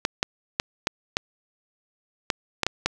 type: clicks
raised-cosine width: 0.2 ms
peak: -4 dBFS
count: 9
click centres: 0.051 / 0.229 / 0.599 / 0.871 / 1.169 / 2.302 / 2.633 / 2.666 / 2.86 s
effects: none